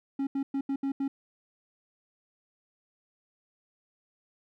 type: tone bursts at uneven times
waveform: triangle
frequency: 274.1 Hz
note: C#4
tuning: 19 cents flat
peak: -25 dBFS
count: 6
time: 0.19-0.27 / 0.35-0.43 / 0.54-0.61 / 0.69-0.76 / 0.83-0.92 / 1-1.08 s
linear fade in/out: 5 ms
effects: none